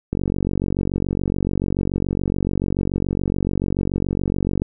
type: click train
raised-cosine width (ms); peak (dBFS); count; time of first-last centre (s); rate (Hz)
3; -8; 212; 0.13-4.619; 47
effects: none